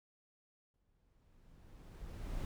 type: noise with exponential growth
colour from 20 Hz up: brown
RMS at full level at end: -39 dBFS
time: 0.74-2.45 s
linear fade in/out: 1 ms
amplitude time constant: 370 ms
effects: none